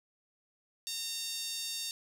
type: tone with high-pass filter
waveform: 5% pulse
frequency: 917 Hz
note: A#5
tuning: 29 cents flat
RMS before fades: -38 dBFS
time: 0.87-1.91 s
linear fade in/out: 0 ms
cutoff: 3800 Hz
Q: 2.2
effects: none